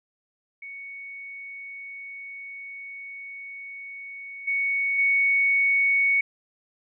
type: tone with level steps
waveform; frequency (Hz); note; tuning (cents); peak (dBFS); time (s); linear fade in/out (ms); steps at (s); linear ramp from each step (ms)
sine; 2225; C#7; +6; -36 / -22 / -18; 0.62-6.21; 5; 4.47 / 4.98; 10
effects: none